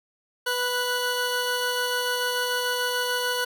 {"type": "tone pair together", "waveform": "20% pulse", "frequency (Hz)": [493.9, 1474.9], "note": ["B4", "F#6"], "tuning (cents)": [0, -6], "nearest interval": "octave + perfect fifth", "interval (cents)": 1894, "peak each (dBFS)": -22, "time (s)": [0.46, 3.45], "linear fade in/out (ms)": 10, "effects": []}